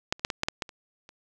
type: clicks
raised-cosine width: 0.2 ms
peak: -7 / -30 / -7 / -12 / -8 / -9 / -12 / -26 / -30 dBFS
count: 9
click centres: 0.125 / 0.195 / 0.249 / 0.302 / 0.434 / 0.485 / 0.622 / 0.692 / 1.091 s
effects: none